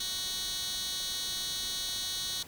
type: tone with high-pass filter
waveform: 15% pulse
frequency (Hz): 372.8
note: F#4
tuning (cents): +13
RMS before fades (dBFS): -35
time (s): 0-2.43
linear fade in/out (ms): 5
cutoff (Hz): 4000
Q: 2.3
effects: pink hiss -50 dBFS RMS until 2.47 s